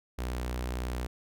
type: tone with notch filter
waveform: sawtooth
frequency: 61.74 Hz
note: B1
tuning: in tune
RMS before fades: -34 dBFS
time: 0.18-1.07 s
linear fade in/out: 10 ms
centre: 150 Hz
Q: 1.7
effects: none